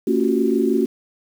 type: tone cluster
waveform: sine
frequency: 227.5 / 276.5 / 354.1 / 380.3 Hz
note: A#3 / C#4 / F4 / F#4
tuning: -42 / -4 / +24 / +48 cents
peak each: -21 dBFS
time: 0.07-0.86 s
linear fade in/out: 5 ms
effects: 7-bit